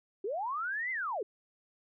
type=linear two-way sweep; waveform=sine; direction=up then down; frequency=360 to 2093 to 360 Hz; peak=-32 dBFS; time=0.24-1.23 s; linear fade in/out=5 ms; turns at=0.91 s; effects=none